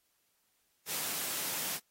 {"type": "high-pass noise", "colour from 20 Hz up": "white", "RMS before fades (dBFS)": -36, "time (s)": [0.86, 1.8], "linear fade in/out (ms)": 50, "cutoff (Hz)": 120, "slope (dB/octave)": 24, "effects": ["white hiss -75 dBFS RMS until 1.9 s", "AAC 48 kbps"]}